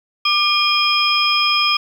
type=tone cluster; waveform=sine; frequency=1192 / 2421 / 3229 / 5080 Hz; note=D6 / D#7 / G#7 / D#8; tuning=+25 / -48 / -49 / +35 cents; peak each=-19 dBFS; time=0.25-1.77 s; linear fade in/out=5 ms; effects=7-bit